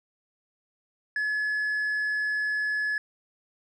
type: tone with hard clipping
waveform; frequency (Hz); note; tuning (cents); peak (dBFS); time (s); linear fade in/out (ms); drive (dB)
triangle; 1706; G#6; +46; -24; 1.16-2.98; 2; 1
effects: none